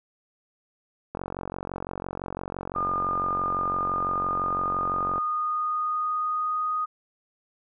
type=click train; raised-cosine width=1 ms; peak=-18 dBFS; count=186; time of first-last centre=1.15-5.181 s; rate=45.9 Hz
type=tone with pitch glide; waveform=sine; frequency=1213 to 1243.5 Hz; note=D#6 to D#6; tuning=-44 to -1 cents; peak=-24 dBFS; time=2.75-6.86 s; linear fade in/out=20 ms; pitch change=+43 cents; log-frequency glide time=3.63-6.71 s
effects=none